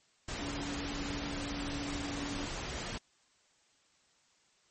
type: tone in noise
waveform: sine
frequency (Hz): 285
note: C#4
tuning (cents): +48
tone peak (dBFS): -39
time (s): 0.41-2.45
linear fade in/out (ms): 5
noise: pink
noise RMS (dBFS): -39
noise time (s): 0.28-2.98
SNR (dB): -3
effects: white hiss -69 dBFS RMS until 4.7 s + MP3 32 kbps